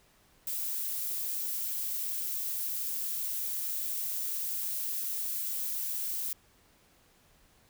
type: noise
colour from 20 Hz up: violet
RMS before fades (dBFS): -34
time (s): 0.47-6.33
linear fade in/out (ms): 2
effects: pink hiss -64 dBFS RMS until 7.69 s